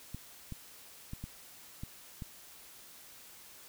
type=clicks; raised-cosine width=5 ms; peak=-28 dBFS; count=6; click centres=0.146 / 0.523 / 1.134 / 1.24 / 1.835 / 2.222 s; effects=white hiss -54 dBFS RMS until 3.68 s